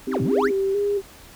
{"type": "chord", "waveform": "sine", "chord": "C minor", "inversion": "none", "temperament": "just", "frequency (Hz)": [261.6, 314, 392.4], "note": ["C4", "Eb4", "G4"], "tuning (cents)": [0, 16, 2], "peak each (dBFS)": [-25, -31, -27], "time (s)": [0.07, 0.51], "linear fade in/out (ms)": 5}
{"type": "exponential two-way sweep", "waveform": "triangle", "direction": "down then up", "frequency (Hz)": [2489, 106.4, 2489], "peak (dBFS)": -20, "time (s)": [0.11, 0.5], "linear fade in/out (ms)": 50, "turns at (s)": 0.22}
{"type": "tone with vibrato", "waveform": "sine", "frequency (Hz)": 397.8, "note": "G4", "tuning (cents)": 25, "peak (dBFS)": -19, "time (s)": [0.29, 1.02], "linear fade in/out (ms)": 50, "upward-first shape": "square", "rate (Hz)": 2.2, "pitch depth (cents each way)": 38}
{"effects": ["pink hiss -46 dBFS RMS until 1.35 s"]}